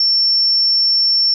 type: tone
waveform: sine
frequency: 5420 Hz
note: E8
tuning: 47 cents sharp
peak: -11 dBFS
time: 0-1.34 s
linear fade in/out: 2 ms
effects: none